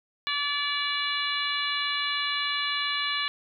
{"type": "harmonic tone", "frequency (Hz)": 577, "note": "D5", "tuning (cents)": -31, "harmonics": [2, 3, 4, 5, 6, 7], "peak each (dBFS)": [-33, -33, -33, -33, -33, -33], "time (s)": [0.27, 3.28], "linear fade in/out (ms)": 0, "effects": []}